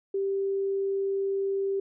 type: tone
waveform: sine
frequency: 392 Hz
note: G4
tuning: in tune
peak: -25 dBFS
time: 0.14-1.8 s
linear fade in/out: 5 ms
effects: none